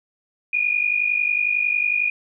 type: tone pair together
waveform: sine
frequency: 2413 / 2464 Hz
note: D7 / D#7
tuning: +46 / -17 cents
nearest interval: unison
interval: 37 cents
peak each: -22 / -20 dBFS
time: 0.53-2.1 s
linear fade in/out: 5 ms
effects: none